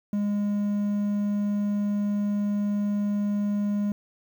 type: tone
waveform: triangle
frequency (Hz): 205.2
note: G#3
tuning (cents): -21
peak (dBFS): -21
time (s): 0.13-3.92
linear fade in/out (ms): 2
effects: 9-bit